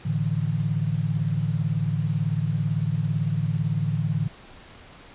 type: chord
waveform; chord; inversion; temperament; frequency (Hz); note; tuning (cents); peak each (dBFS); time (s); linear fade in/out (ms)
sine; A suspended fourth; none; equal with one note detuned; 109.3 / 146.83 / 164.81; A2 / D3 / E3; -11 / 0 / 0; -27 / -25 / -27; 0.05-4.28; 10
effects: pink hiss -47 dBFS RMS until 5.14 s + resampled to 8000 Hz